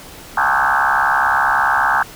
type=tone with frequency modulation; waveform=sine; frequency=1199 Hz; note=D6; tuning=36 cents sharp; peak=-12 dBFS; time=0.37-2.03 s; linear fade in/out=5 ms; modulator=68.3 Hz; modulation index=6.2; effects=pink hiss -37 dBFS RMS until 2.15 s